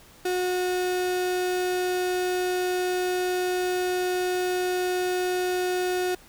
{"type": "tone", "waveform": "35% pulse", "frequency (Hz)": 363.8, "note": "F#4", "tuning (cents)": -29, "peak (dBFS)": -22, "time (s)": [0.25, 6.15], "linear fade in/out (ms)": 5, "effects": ["pink hiss -52 dBFS RMS until 6.28 s"]}